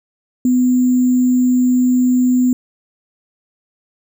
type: tone with sample-and-hold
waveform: sine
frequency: 250.9 Hz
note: B3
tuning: 28 cents sharp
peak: -10 dBFS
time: 0.45-2.53 s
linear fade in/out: 2 ms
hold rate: 7350 Hz
effects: none